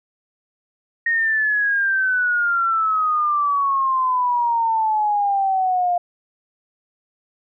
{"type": "exponential sweep", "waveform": "sine", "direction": "down", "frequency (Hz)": [1864.7, 700], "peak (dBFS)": -16, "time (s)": [1.06, 5.98], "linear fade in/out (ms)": 5, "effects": []}